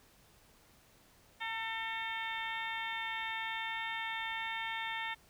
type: harmonic tone with a mistuned harmonic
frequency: 450.1 Hz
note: A4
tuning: 39 cents sharp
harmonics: 2 / 3 / 4 / 5 / 6 / 7 / 8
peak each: -41 / -48 / -41 / -42 / -48 / -49 / -46 dBFS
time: 1.4-5.15 s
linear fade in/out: 20 ms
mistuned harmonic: 5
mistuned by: -31 cents
effects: pink hiss -64 dBFS RMS until 5.29 s